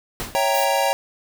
pink noise with exponential decay, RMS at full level -25 dBFS, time 0.2-0.49 s, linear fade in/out 0 ms, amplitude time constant 62 ms
square chord, C# diminished seventh, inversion none, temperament equal, 554.4 / 659.3 / 784 / 932.3 Hz, C#5 / E5 / G5 / Bb5, 0 / 0 / 0 / 0 cents, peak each -23 / -27 / -23 / -24 dBFS, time 0.35-0.93 s, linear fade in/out 0 ms
violet noise, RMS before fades -29 dBFS, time 0.54-0.65 s, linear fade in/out 5 ms
effects none

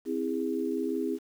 sine chord, C augmented, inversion none, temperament just, 261.6 / 327 / 408.8 Hz, C4 / E4 / G#4, 0 / -14 / -27 cents, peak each -32 dBFS, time 0.05-1.19 s, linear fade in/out 50 ms, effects 9-bit

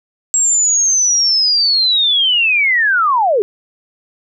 sine linear sweep, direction down, 7640 to 380 Hz, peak -10 dBFS, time 0.34-3.42 s, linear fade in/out 0 ms, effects none

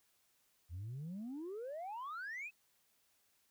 sine exponential sweep, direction up, 79.4 to 2637 Hz, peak -40 dBFS, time 0.69-2.51 s, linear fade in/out 50 ms, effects tanh soft clip ceiling -40 dBFS + white hiss -75 dBFS RMS until 3.5 s

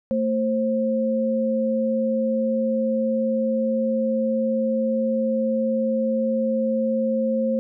sine tone pair together, 225.2 / 529.8 Hz, A3 / C5, +40 / +22 cents, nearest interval octave + minor third, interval 1482 cents, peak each -22 dBFS, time 0.11-7.59 s, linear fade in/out 0 ms, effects none

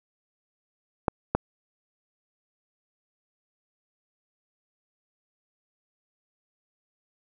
clicks, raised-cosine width 1 ms, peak -7 dBFS, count 2, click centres 1.082 / 1.35 s, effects none

